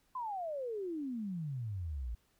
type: exponential sweep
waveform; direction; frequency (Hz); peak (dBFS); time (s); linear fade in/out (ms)
sine; down; 1046.5 to 54.3; -36; 0.15-2.15; 5
effects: pink hiss -73 dBFS RMS until 2.39 s